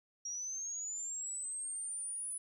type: linear sweep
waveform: sine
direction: up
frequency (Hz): 5650 to 10020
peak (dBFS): -38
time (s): 0.25-2.38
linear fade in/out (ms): 5
effects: 12-bit